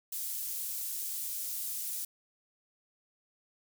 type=high-pass noise; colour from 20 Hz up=pink; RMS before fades=-37 dBFS; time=0.12-2.05 s; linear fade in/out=5 ms; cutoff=10000 Hz; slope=12 dB/octave; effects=none